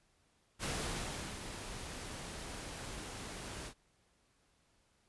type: noise with ADSR envelope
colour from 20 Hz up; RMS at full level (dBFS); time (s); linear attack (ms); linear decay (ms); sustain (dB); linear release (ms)
pink; -37; 0.59-3.74; 49; 730; -8; 74
effects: pink hiss -73 dBFS RMS until 5.08 s + resampled to 24000 Hz